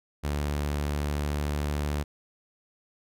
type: tone with pitch glide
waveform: sawtooth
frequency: 73 to 73.47 Hz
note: D2 to D2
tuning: -10 to +1 cents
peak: -23 dBFS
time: 0.23-2.04 s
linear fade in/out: 20 ms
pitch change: +11 cents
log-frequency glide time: 0.6-1.47 s
effects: none